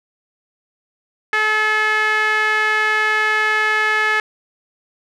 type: tone with band-pass filter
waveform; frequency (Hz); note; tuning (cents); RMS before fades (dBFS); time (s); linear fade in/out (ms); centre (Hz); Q
sawtooth; 430.1; A4; -39; -17; 1.33-4.2; 2; 1800; 3.4
effects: none